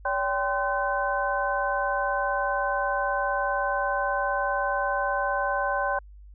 sine tone cluster, 570 / 785 / 1034 / 1522 Hz, C#5 / G5 / C6 / F#6, +48 / +2 / -21 / +48 cents, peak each -29 dBFS, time 0.05-5.99 s, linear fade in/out 5 ms, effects added 50 Hz sine -44 dBFS peak until 6.34 s

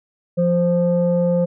sine tone pair together, 174.63 / 523.3 Hz, F3 / C5, 0 / 0 cents, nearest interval octave + perfect fifth, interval 1900 cents, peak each -16 dBFS, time 0.37-1.46 s, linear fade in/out 20 ms, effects tanh soft clip ceiling -9 dBFS

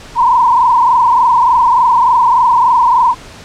sine tone with frequency modulation, 973 Hz, B5, 26 cents flat, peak -6 dBFS, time 0.15-3.15 s, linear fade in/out 50 ms, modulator 23.4 Hz, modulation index 2.4, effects pink hiss -34 dBFS RMS until 3.44 s + low-pass 7000 Hz 12 dB/octave

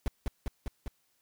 brown noise with echo, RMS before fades -28 dBFS, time 0.06-0.08 s, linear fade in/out 0 ms, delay 200 ms, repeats 4, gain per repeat -2 dB, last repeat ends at 0.88 s, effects white hiss -73 dBFS RMS until 1.21 s

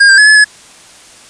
square tone with pitch steps, 1620 / 1585 / 1700 / 1717 / 1699 Hz, G#6 / G6 / G#6 / A6 / G#6, -43 / +19 / +40 / -43 / +39 cents, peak -3 dBFS, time 0-0.445 s, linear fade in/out 10 ms, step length 89 ms, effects white hiss -38 dBFS RMS until 1.29 s + resampled to 22050 Hz

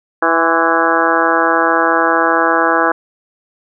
harmonic tone with a mistuned harmonic, 164.81 Hz, E3, in tune, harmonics 2 / 3 / 4 / 5 / 6 / 7 / 8 / 9 / 10, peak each -19 / -19 / -19 / -19 / -19 / -19 / -19 / -19 / -19 dBFS, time 0.22-2.92 s, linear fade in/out 5 ms, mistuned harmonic 6, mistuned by +54 cents, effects none

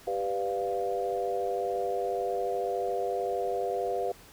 sine chord, G dominant seventh, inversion none, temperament equal, 392 / 493.9 / 587.3 / 698.5 Hz, G4 / B4 / D5 / F5, 0 / 0 / 0 / 0 cents, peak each -33 / -32 / -38 / -32 dBFS, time 0.07-4.12 s, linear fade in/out 5 ms, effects pink hiss -53 dBFS RMS until 4.32 s

